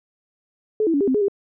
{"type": "tone with pitch steps", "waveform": "sine", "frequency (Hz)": [430.8, 328.9, 283.1, 399.1, 260.2, 417.8, 398.7], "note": ["A4", "E4", "C#4", "G4", "C4", "G#4", "G4"], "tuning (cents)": [-37, -4, 37, 31, -9, 10, 29], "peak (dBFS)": -16, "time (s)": [0.8, 1.283], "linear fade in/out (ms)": 2, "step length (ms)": 69, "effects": []}